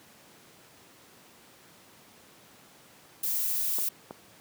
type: noise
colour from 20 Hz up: violet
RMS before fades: -29 dBFS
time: 3.23-3.89 s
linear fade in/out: 5 ms
type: clicks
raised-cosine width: 1 ms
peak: -24 dBFS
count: 2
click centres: 3.786 / 4.109 s
effects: pink hiss -55 dBFS RMS until 4.4 s + high-pass 150 Hz 12 dB/octave